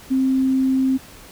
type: tone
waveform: sine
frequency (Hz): 263.4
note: C4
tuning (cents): +12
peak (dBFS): -15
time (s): 0.1-0.98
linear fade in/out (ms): 20
effects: pink hiss -43 dBFS RMS until 1.31 s